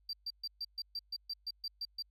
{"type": "tone bursts", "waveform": "triangle", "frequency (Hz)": 4699, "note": "D8", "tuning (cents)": 0, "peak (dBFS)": -34, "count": 12, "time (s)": [0.09, 2.024], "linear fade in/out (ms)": 5, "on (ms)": 42, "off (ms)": 130, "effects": ["tanh soft clip ceiling -32 dBFS", "added 50 Hz sine -67 dBFS peak until 2.1 s"]}